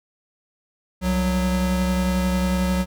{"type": "tone pair together", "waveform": "square", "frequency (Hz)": [65, 183.85], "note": ["C2", "F#3"], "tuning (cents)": [-11, -11], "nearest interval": "octave + tritone", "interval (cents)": 1800, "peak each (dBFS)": [-25, -21], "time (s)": [1.01, 2.86], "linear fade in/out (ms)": 50, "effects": []}